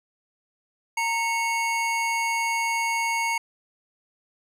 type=tone pair together; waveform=square; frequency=924.2 / 2200 Hz; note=A#5 / C#7; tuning=-15 / -14 cents; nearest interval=octave + minor third; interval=1501 cents; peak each=-26 / -27 dBFS; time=0.97-3.38 s; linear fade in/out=5 ms; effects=low-pass 11000 Hz 12 dB/octave